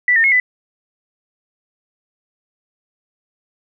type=tone with pitch steps; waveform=sine; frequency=1971 / 1821 / 2168 / 1998 Hz; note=B6 / A#6 / C#7 / B6; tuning=-4 / -41 / -39 / +20 cents; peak=-10 dBFS; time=0.08-0.4 s; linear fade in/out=2 ms; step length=80 ms; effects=none